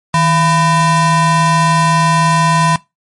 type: ring-modulated tone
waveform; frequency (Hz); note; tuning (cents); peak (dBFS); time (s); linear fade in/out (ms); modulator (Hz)
square; 420; G#4; +19; -7; 0.14-2.76; 2; 580
effects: noise-tail reverb RT60 0.2 s tail -21 dB re dry + MP3 48 kbps